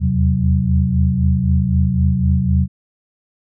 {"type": "tone cluster", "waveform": "sine", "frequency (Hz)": [78.7, 82.6, 130, 186.1], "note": ["D#2", "E2", "C3", "F#3"], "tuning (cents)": [20, 4, -11, 10], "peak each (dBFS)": -18, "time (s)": [0, 2.68], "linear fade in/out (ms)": 50, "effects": []}